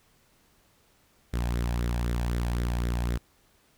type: tone with flanger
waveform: sawtooth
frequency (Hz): 59.4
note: A#1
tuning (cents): +33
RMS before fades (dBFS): -28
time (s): 1.33-3.18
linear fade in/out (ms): 10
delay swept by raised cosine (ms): 0.53 to 1.25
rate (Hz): 3.9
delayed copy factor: +0.5
effects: pink hiss -64 dBFS RMS until 3.77 s